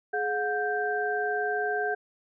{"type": "tone cluster", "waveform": "sine", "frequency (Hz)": [421.2, 723, 1568], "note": ["G#4", "F#5", "G6"], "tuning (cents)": [24, -40, 0], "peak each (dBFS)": -30, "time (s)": [0.13, 1.95], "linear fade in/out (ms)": 10, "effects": []}